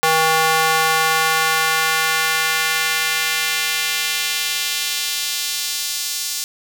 square tone with high-pass filter sweep, 159.7 Hz, D#3, 45 cents sharp, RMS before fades -19 dBFS, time 0.03-6.44 s, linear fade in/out 0 ms, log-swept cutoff 760 to 5200 Hz, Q 1.1, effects none

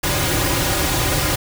pink noise with comb filter, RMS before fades -19 dBFS, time 0.03-1.36 s, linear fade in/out 10 ms, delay 4.5 ms, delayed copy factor -0.85, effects none

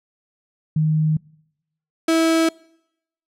sine / 35% pulse tone pair in turn, 155.56 / 326 Hz, D#3 / E4, 0 / -19 cents, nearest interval octave + minor second, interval 1281 cents, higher second, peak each -15 / -13 dBFS, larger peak second, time 0.76-1.17 / 2.08-2.49 s, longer neither, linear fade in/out 5 ms, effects noise-tail reverb RT60 0.8 s tail -25 dB re dry + low-pass 11000 Hz 12 dB/octave

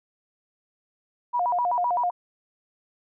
sine tone with vibrato, 830 Hz, G#5, 1 cent flat, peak -21 dBFS, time 1.33-2.11 s, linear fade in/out 20 ms, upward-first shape square, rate 7.8 Hz, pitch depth 270 cents each way, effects none

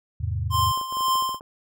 sine chord, E augmented, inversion none, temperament equal with one note detuned, 82.41 / 105.21 / 130.81 Hz, E2 / G#2 / B#2, 0 / +23 / 0 cents, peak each -27 / -27 / -32 dBFS, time 0.2-0.72 s, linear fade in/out 10 ms
square tone with tremolo, 1046.5 Hz, C6, in tune, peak -19 dBFS, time 0.5-1.4 s, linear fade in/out 50 ms, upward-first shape triangle, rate 2 Hz, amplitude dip 80%
clicks, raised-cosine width 1 ms, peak -26 dBFS, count 11, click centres 0.775 / 0.813 / 0.925 / 0.97 / 1.008 / 1.083 / 1.155 / 1.224 / 1.292 / 1.345 / 1.409 s
effects none

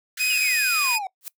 pink high-pass noise, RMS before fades -35 dBFS, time 0.17-0.96 s, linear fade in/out 5 ms, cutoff 1400 Hz, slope 96 dB/octave
sawtooth tone with pitch glide, 2506 to 2479 Hz, D#7 to D#7, +12 to -7 cents, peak -17 dBFS, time 0.19-0.99 s, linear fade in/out 20 ms, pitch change -19 cents, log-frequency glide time 0.43-0.8 s
triangle exponential sweep, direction down, 2960 to 740 Hz, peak -25 dBFS, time 0.3-1.07 s, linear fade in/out 2 ms
blue noise with exponential growth, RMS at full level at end -29 dBFS, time 1.21-1.28 s, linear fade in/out 0 ms, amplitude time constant 15 ms
effects noise-tail reverb RT60 0.1 s tail -22 dB re dry

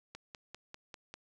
click train, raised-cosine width 0.2 ms, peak -28 dBFS, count 6, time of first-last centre 0.15-1.14 s, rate 5.05 Hz, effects none

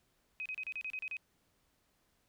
sine tone bursts, 2523 Hz, D#7, 23 cents sharp, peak -37 dBFS, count 9, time 0.4-1.168 s, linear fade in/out 0 ms, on 56 ms, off 33 ms, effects pink hiss -75 dBFS RMS until 2.28 s

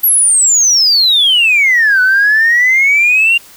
sine exponential two-way sweep, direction down then up, 11970 to 1484 to 2803 Hz, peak -5 dBFS, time 0.03-3.38 s, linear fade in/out 10 ms, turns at 2.01 s, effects tanh soft clip ceiling -3 dBFS + white hiss -39 dBFS RMS until 3.56 s

